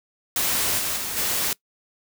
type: noise with level steps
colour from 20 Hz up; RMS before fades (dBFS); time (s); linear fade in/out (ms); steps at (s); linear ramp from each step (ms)
white; -23 / -26 / -29 / -24; 0.36-1.53; 2; 0.78 / 0.96 / 1.16; 20
effects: noise-tail reverb RT60 0.1 s tail -22 dB re dry